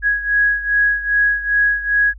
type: beating tone pair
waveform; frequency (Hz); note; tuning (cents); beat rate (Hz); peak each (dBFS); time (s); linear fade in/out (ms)
sine; 1661.2 / 1663.7; G#6 / G#6; 0 / +3; 2.5; -15 / -19; 0.02-2.14; 50
effects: added 50 Hz sine -34 dBFS peak until 2.18 s